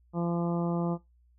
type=harmonic tone; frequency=171.3 Hz; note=F3; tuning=33 cents flat; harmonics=1 / 2 / 3 / 4 / 5 / 6 / 7; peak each=-28 / -34 / -38 / -40 / -42 / -44 / -45 dBFS; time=0.13-0.98 s; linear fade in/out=50 ms; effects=noise-tail reverb RT60 0.2 s tail -19 dB re dry + added 60 Hz sine -60 dBFS peak until 1.38 s